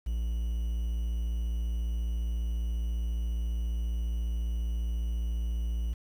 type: tone with quantisation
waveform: triangle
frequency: 57.3 Hz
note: A#1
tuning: 29 cents flat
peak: -26 dBFS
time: 0.06-5.94 s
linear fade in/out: 10 ms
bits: 9
effects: none